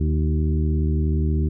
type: harmonic tone with a mistuned harmonic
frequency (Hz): 76.8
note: D#2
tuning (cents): -22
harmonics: 1 / 2 / 3 / 4 / 5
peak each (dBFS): -19 / -25 / -29 / -31 / -33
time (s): 0-1.49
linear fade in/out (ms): 10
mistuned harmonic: 4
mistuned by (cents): +26
effects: none